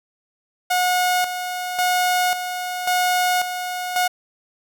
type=tone with tremolo; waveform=sawtooth; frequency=725 Hz; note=F#5; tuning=35 cents flat; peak=-13 dBFS; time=0.7-4.08 s; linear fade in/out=10 ms; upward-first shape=square; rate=0.92 Hz; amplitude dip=60%; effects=none

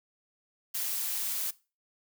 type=noise with amplitude modulation; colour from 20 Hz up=blue; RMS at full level=-30 dBFS; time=0.74-1.51 s; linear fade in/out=10 ms; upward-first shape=sine; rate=208 Hz; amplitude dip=55%; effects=noise-tail reverb RT60 0.3 s tail -19 dB re dry

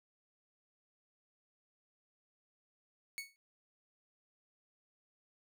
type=tone with exponential decay; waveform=sawtooth; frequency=2217 Hz; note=C#7; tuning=in tune; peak=-33 dBFS; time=3.18-3.36 s; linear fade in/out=0 ms; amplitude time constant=38 ms; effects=none

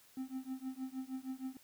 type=tone with tremolo; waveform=triangle; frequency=261.6 Hz; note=C4; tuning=in tune; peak=-34 dBFS; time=0.17-1.57 s; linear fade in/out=2 ms; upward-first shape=triangle; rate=6.4 Hz; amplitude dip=100%; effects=white hiss -64 dBFS RMS until 1.63 s

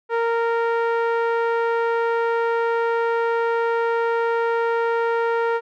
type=tone with low-pass filter; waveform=sawtooth; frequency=463.1 Hz; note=A#4; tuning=11 cents flat; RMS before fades=-21 dBFS; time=0.09-5.61 s; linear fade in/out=50 ms; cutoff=1500 Hz; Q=1.2; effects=none

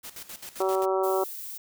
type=noise with tremolo; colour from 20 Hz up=white; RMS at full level=-40 dBFS; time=0.03-0.86 s; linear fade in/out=20 ms; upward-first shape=square; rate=7.6 Hz; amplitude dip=75%
type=harmonic tone; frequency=190 Hz; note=F#3; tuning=46 cents sharp; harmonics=2 / 3 / 4 / 5 / 6 / 7; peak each=-25 / -29 / -31 / -33 / -35 / -36 dBFS; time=0.6-1.24 s; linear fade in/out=5 ms
type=noise; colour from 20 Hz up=violet; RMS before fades=-38 dBFS; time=1.03-1.58 s; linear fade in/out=10 ms
effects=none

